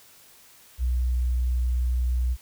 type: tone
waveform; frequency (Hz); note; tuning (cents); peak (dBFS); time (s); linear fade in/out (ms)
sine; 61.74; B1; 0; -21; 0.78-2.37; 50
effects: white hiss -53 dBFS RMS until 2.41 s